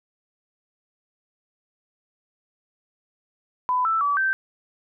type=tone with pitch steps; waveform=sine; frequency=1001 / 1324 / 1148 / 1556 Hz; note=B5 / E6 / D6 / G6; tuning=+23 / +7 / -40 / -13 cents; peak=-19 dBFS; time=3.69-4.33 s; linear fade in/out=0 ms; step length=160 ms; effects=none